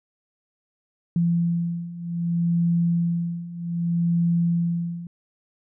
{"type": "beating tone pair", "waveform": "sine", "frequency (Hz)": [170, 170.64], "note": ["F3", "F3"], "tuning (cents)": [-46, -40], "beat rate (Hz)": 0.64, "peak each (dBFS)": [-25, -22], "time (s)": [1.16, 5.07], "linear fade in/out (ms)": 2, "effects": []}